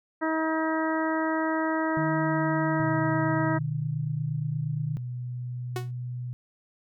harmonic tone, 318.7 Hz, D#4, 42 cents sharp, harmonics 1 / 2 / 3 / 4 / 5 / 6, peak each -27 / -31 / -32 / -34 / -35 / -36 dBFS, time 0.21-3.59 s, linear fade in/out 20 ms
sine tone with pitch glide, 153.7 to 152.02 Hz, D#3 to D#3, -21 to -40 cents, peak -28 dBFS, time 1.97-4.97 s, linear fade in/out 0 ms, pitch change -19 cents, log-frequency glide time 2.18-2.4 s
sine tone, 123.5 Hz, B2, in tune, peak -31 dBFS, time 2.8-6.33 s, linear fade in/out 0 ms
sawtooth tone with exponential decay, 368.3 Hz, F#4, 8 cents flat, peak -24 dBFS, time 5.76-5.91 s, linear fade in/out 2 ms, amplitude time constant 32 ms
effects none

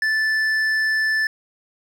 sine tone with hard clipping, 1754 Hz, A6, 6 cents flat, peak -19 dBFS, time 0.02-1.27 s, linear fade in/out 2 ms, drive 6 dB, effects none

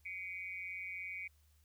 sine tone with amplitude modulation, 2263 Hz, C#7, 35 cents sharp, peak -37 dBFS, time 0.05-1.28 s, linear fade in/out 10 ms, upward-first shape sine, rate 183 Hz, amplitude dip 95%, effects added 75 Hz sine -66 dBFS peak until 1.64 s + white hiss -75 dBFS RMS until 1.64 s

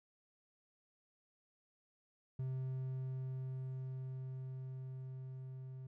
triangle tone with level ramp, 130.6 Hz, C3, 3 cents flat, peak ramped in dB -35 to -44 dBFS, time 2.39-5.87 s, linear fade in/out 5 ms, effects none

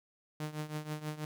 sawtooth tone with tremolo, 152.5 Hz, D#3, 34 cents flat, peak -30 dBFS, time 0.4-1.25 s, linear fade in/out 2 ms, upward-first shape triangle, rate 6.2 Hz, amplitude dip 85%, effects none

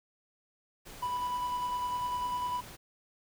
pink noise, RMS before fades -48 dBFS, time 0.85-2.77 s, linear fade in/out 20 ms
triangle tone with tremolo, 987.8 Hz, B5, in tune, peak -28 dBFS, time 1.02-2.61 s, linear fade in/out 10 ms, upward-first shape square, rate 10 Hz, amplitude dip 25%
effects none

